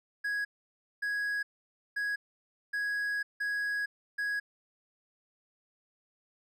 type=tone bursts at uneven times; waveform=triangle; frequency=1661.2 Hz; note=G#6; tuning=in tune; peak=-28 dBFS; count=6; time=0.24-0.45 / 1.02-1.43 / 1.96-2.16 / 2.73-3.23 / 3.4-3.86 / 4.18-4.4 s; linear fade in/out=10 ms; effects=none